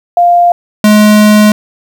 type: tone pair in turn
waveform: sine / square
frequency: 699 / 211.1 Hz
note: F5 / G#3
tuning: +1 / +29 cents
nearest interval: octave + major sixth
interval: 2072 cents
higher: first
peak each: -3 dBFS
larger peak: neither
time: 0.17-0.52 / 0.84-1.52 s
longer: second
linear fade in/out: 2 ms
effects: 7-bit